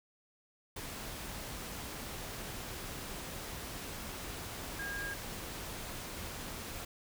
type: tone in noise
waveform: sine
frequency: 1624 Hz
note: G#6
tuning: 39 cents flat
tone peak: -38 dBFS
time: 4.79-5.14 s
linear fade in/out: 5 ms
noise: pink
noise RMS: -43 dBFS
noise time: 0.76-6.85 s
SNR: +2 dB
effects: none

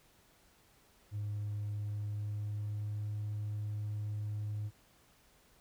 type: tone with pitch glide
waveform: triangle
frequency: 103.83 to 105.04 Hz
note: G#2 to G#2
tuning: 0 to +20 cents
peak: -32 dBFS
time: 1.11-4.71 s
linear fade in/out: 50 ms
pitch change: +20 cents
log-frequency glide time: 1.82-3.24 s
effects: tanh soft clip ceiling -31 dBFS + pink hiss -66 dBFS RMS until 5.6 s

